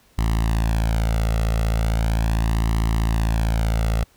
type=tone with flanger; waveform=sawtooth; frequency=55.5 Hz; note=A1; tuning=16 cents sharp; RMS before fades=-20 dBFS; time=0.18-4.04 s; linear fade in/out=5 ms; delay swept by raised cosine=1 to 1.51 ms; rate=0.38 Hz; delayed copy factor=+0.8; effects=pink hiss -57 dBFS RMS until 4.16 s